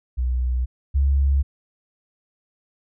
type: tone pair in turn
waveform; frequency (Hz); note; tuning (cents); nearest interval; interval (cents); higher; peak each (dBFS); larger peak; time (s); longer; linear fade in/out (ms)
sine; 62.3 / 69.02; B1 / C#2; +16 / -7; major second; 177; second; -19 / -15; second; 0.17-0.66 / 0.94-1.43; neither; 20
effects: none